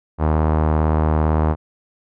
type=tone with low-pass filter; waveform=sawtooth; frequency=77.78 Hz; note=D#2; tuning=in tune; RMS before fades=-17 dBFS; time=0.18-1.56 s; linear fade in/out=50 ms; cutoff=1000 Hz; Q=1.7; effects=none